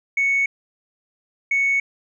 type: tone pair in turn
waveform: sine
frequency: 2217 / 2217 Hz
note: C#7 / C#7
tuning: 0 / 0 cents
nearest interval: unison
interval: 0 cents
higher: neither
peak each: -15 dBFS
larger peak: neither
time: 0.17-0.46 / 1.51-1.8 s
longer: neither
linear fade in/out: 5 ms
effects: tanh soft clip ceiling -13 dBFS